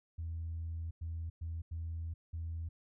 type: tone bursts at uneven times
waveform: sine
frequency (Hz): 82.41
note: E2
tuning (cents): 0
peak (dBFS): -36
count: 5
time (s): 0.18-0.91 / 1.01-1.3 / 1.41-1.62 / 1.71-2.14 / 2.33-2.69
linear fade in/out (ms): 10
effects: tanh soft clip ceiling -33 dBFS